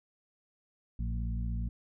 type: harmonic tone with a mistuned harmonic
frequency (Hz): 57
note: A#1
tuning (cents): -38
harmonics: 1 / 2 / 3 / 4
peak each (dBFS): -32 / -38 / -42 / -44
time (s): 0.99-1.69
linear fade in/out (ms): 5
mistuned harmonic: 3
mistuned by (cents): +43
effects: none